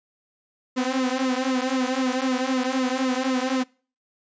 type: tone with flanger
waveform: sawtooth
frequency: 258.3 Hz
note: C4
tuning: 22 cents flat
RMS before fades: -24 dBFS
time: 0.76-3.64 s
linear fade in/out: 20 ms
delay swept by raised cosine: 1.2 to 4.8 ms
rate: 3.9 Hz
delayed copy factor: -0.95
effects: noise-tail reverb RT60 0.4 s tail -25 dB re dry + resampled to 16000 Hz